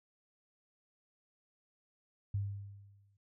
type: tone with exponential decay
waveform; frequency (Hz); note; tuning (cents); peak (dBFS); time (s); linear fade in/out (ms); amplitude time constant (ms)
sine; 100; G2; +35; -30; 2.34-3.17; 5; 180
effects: none